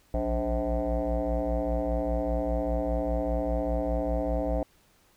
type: tone with frequency modulation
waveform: sine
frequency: 290 Hz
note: D4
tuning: 22 cents flat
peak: -24 dBFS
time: 0.14-4.63 s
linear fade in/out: 2 ms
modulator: 117 Hz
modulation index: 3.6
effects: tanh soft clip ceiling -20 dBFS + pink hiss -63 dBFS RMS until 5.16 s